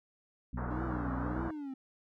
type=harmonic tone; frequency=61.2 Hz; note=B1; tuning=15 cents flat; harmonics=1 / 2 / 3 / 4; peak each=-38 / -41 / -43 / -44 dBFS; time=0.53-1.49 s; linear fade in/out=5 ms
type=low-pass noise; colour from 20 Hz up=white; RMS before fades=-41 dBFS; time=0.57-1.51 s; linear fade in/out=5 ms; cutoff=1500 Hz; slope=48 dB/octave
type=tone with vibrato; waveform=triangle; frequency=296.3 Hz; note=D4; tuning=15 cents sharp; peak=-36 dBFS; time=0.7-1.74 s; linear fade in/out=5 ms; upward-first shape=triangle; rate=1.7 Hz; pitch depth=220 cents each way
effects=none